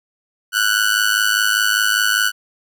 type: tone with amplitude modulation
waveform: sawtooth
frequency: 1483 Hz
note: F#6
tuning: 4 cents sharp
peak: -7 dBFS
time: 0.52-2.32 s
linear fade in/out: 50 ms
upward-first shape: sine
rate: 105 Hz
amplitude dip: 85%
effects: none